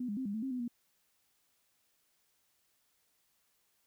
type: tone with pitch steps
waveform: sine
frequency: 248.9 / 205.4 / 262.1 / 202.1 / 219.8 / 266.7 / 251 / 239.1 Hz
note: B3 / G#3 / C4 / G#3 / A3 / C4 / B3 / A#3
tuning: +14 / -19 / +3 / -47 / -2 / +33 / +28 / +44 cents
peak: -34 dBFS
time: 0-0.68 s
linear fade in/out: 5 ms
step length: 85 ms
effects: white hiss -75 dBFS RMS until 3.86 s